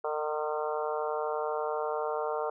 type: harmonic tone with a mistuned harmonic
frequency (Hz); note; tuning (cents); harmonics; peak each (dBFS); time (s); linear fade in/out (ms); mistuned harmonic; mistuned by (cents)
152; D#3; -40; 3 / 4 / 5 / 6 / 7 / 8 / 9; -33 / -35 / -37 / -39 / -40 / -41 / -42; 0.04-2.5; 5; 6; +16
effects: none